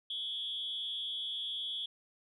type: tone with amplitude modulation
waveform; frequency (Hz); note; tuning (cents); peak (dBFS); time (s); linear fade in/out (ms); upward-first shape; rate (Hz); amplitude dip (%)
sine; 3357; G#7; +18; -31; 0.1-1.86; 5; sine; 241; 85
effects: tanh soft clip ceiling -27 dBFS